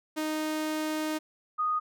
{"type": "tone pair in turn", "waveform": ["sawtooth", "sine"], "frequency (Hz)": [309.9, 1239.6], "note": ["D#4", "D#6"], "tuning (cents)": [-7, -7], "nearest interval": "2 octaves", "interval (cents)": 2400, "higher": "second", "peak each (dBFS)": -25, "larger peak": "neither", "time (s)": [[0.16, 1.19], [1.58, 1.8]], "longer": "first", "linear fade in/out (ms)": 20, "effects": []}